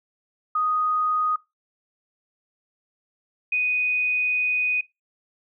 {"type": "tone pair in turn", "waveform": "sine", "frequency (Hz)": [1244.5, 2489], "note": ["D#6", "D#7"], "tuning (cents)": [0, 0], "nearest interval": "octave", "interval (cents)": 1200, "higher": "second", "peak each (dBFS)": -20, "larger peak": "neither", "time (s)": [[0.55, 1.36], [3.52, 4.81]], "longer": "second", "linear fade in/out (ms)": 5, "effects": ["noise-tail reverb RT60 0.2 s tail -20 dB re dry"]}